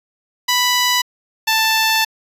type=tone pair in turn; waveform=10% pulse; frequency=987.8 / 883.7 Hz; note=B5 / A5; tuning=0 / +7 cents; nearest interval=major second; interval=193 cents; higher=first; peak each=-5 dBFS; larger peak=neither; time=0.48-1.02 / 1.47-2.05 s; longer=second; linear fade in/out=10 ms; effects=resampled to 32000 Hz